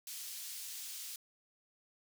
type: high-pass noise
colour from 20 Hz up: pink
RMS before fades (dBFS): -45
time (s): 0.07-1.16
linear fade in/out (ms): 2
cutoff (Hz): 4500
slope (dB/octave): 12
effects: none